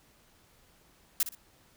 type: noise with echo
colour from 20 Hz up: blue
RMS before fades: -26 dBFS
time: 1.2-1.23 s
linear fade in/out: 2 ms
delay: 60 ms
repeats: 2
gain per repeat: -11 dB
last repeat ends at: 1.35 s
effects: pink hiss -63 dBFS RMS until 1.76 s